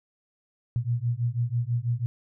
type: beating tone pair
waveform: sine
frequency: 116.54 / 122.64 Hz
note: A#2 / B2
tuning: 0 / -12 cents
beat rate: 6.1 Hz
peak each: -27 dBFS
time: 0.76-2.06 s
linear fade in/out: 0 ms
effects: none